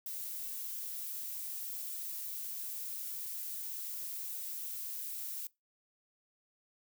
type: noise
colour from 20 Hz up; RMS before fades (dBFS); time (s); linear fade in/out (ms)
violet; -41; 0.06-5.47; 2
effects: noise-tail reverb RT60 0.2 s tail -22 dB re dry